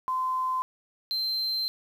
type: tone pair in turn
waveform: sine / triangle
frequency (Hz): 1030 / 4120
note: C6 / C8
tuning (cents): -28 / -28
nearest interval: 2 octaves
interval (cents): 2400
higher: second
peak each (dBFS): -25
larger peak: neither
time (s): 0.08-0.62 / 1.11-1.68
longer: second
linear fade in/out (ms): 0
effects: 9-bit